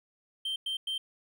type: tone bursts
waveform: triangle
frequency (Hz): 3136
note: G7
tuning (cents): 0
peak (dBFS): -29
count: 3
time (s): 0.45-0.98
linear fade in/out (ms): 5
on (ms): 110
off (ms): 100
effects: none